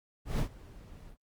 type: noise with ADSR envelope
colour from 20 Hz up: brown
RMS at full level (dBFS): -28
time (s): 0.25-1.17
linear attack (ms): 140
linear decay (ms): 92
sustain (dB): -22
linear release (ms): 55
effects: Opus 48 kbps